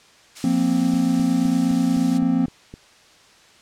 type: noise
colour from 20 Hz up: blue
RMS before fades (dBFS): -31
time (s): 0.35-2.19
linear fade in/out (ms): 20
type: chord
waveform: triangle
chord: F suspended fourth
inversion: none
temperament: equal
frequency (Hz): 174.61 / 233.1 / 261.6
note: F3 / Bb3 / C4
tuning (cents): 0 / 0 / 0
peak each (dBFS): -21 / -20 / -17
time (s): 0.44-2.46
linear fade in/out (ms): 2
type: click train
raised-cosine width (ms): 3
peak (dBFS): -23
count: 8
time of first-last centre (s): 0.94-2.739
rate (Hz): 3.89
effects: white hiss -51 dBFS RMS until 3.61 s + low-pass 6000 Hz 12 dB/octave